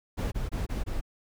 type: noise bursts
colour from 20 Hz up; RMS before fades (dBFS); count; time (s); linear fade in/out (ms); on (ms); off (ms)
brown; -30; 5; 0.17-1.012; 20; 150; 23
effects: none